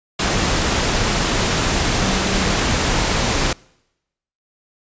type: tone in noise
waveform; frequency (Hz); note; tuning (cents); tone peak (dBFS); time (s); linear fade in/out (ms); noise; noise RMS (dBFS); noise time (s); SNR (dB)
sine; 189.7; F#3; +43; -22; 2.03-2.52; 5; pink; -18; 0.19-3.53; -7
effects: noise-tail reverb RT60 0.9 s tail -26 dB re dry + resampled to 16000 Hz